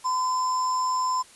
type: tone with sample-and-hold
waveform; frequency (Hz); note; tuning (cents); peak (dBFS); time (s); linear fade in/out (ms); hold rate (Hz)
sine; 1016; B5; +49; -22; 0.04-1.23; 20; 6300
effects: white hiss -51 dBFS RMS until 1.35 s + resampled to 24000 Hz